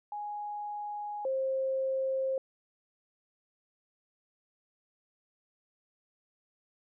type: tone pair in turn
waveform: sine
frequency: 830.6 / 530.4 Hz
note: G#5 / C5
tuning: 0 / +23 cents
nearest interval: minor sixth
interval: 777 cents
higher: first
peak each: -35 / -28 dBFS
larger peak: second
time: 0.12-1.25 / 1.25-2.38 s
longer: neither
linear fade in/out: 2 ms
effects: none